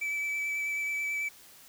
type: tone with vibrato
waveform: triangle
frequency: 2307 Hz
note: D7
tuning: 31 cents flat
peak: -28 dBFS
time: 0.01-1.29 s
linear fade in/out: 10 ms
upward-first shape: sine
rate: 9.2 Hz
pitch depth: 15 cents each way
effects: white hiss -54 dBFS RMS until 1.68 s

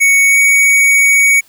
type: tone with pitch glide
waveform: square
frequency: 2226 to 2243 Hz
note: C#7 to C#7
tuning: +7 to +20 cents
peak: -7 dBFS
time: 0-1.41 s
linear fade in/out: 20 ms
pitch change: +13 cents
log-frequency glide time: 0.28-0.37 s
effects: white hiss -48 dBFS RMS until 1.48 s

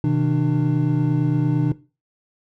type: tone cluster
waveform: triangle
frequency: 128.3 / 157.1 / 298.7 Hz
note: C3 / D#3 / D4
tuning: -34 / +17 / +29 cents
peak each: -19 / -19 / -19 dBFS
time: 0.04-1.72 s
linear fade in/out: 2 ms
effects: noise-tail reverb RT60 0.3 s tail -17 dB re dry

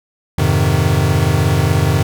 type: chord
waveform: square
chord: F minor seventh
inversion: none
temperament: equal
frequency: 87.31 / 103.83 / 130.81 / 155.56 Hz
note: F2 / Ab2 / C3 / Eb3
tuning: 0 / 0 / 0 / 0 cents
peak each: -18 dBFS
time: 0.38-2.03 s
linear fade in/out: 5 ms
effects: none

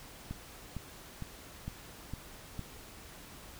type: click train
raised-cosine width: 5 ms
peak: -26 dBFS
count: 6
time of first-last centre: 0.31-2.593 s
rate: 2.19 Hz
effects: pink hiss -51 dBFS RMS until 3.59 s

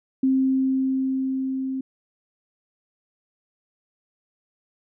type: tone with level ramp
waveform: sine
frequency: 264.2 Hz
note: C4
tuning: 17 cents sharp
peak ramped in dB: -16 to -25 dBFS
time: 0.23-1.81 s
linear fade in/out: 5 ms
effects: none

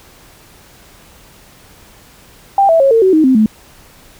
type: tone with pitch steps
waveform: sine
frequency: 790 / 656.7 / 545.9 / 453.7 / 377.2 / 313.5 / 260.6 / 216.6 Hz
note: G5 / E5 / C#5 / A#4 / F#4 / D#4 / C4 / A3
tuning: +13 / -7 / -27 / -47 / +33 / +13 / -7 / -27 cents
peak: -6 dBFS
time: 2.58-3.46 s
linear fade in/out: 2 ms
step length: 110 ms
effects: pink hiss -43 dBFS RMS until 4.19 s

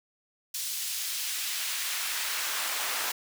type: noise with high-pass filter sweep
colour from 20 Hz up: pink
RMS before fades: -32 dBFS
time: 0.54-3.12 s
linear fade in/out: 5 ms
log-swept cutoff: 4600 to 880 Hz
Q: 0.77
effects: none

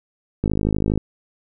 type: click train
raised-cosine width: 3 ms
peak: -7 dBFS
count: 29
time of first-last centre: 0.44-0.976 s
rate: 52.2 Hz
effects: none

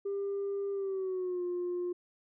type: tone with pitch glide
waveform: sine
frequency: 398.3 to 354.8 Hz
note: G4 to F4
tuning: +28 to +27 cents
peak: -30 dBFS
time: 0.05-1.93 s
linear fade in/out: 10 ms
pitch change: -201 cents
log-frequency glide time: 0.72-1.43 s
effects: tanh soft clip ceiling -29 dBFS

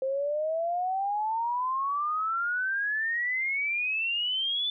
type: exponential sweep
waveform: sine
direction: up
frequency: 523.3 to 3520 Hz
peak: -26 dBFS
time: 0.02-4.7 s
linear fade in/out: 2 ms
effects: none

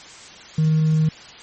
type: tone with hard clipping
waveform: triangle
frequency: 156.7 Hz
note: D#3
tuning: 13 cents sharp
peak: -14 dBFS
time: 0.58-1.09 s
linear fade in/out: 5 ms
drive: 2 dB
effects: white hiss -41 dBFS RMS until 1.42 s + MP3 32 kbps

